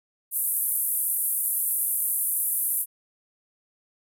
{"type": "band-pass noise", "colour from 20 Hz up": "pink", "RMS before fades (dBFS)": -26, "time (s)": [0.31, 2.86], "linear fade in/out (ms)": 50, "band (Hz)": [9900, 14000], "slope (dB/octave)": 48, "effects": []}